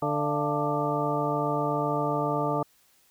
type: harmonic tone with a mistuned harmonic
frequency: 147.7 Hz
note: D3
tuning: 10 cents sharp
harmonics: 1 / 2 / 3 / 4 / 5 / 6 / 8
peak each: -32 / -32 / -32 / -32 / -32 / -32 / -32 dBFS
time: 0.02-2.63 s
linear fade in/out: 5 ms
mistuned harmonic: 5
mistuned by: -110 cents
effects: white hiss -63 dBFS RMS until 3.1 s